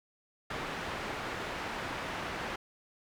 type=low-pass noise; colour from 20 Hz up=white; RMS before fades=-38 dBFS; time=0.5-2.56 s; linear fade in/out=5 ms; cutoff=1800 Hz; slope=12 dB/octave; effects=none